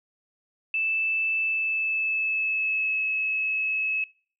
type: tone with pitch glide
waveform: sine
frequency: 2637 to 2584 Hz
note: E7 to E7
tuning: 0 to -35 cents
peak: -23 dBFS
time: 0.74-4.04 s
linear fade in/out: 2 ms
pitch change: -35 cents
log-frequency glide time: 1.4-3.03 s
effects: noise-tail reverb RT60 0.5 s tail -25 dB re dry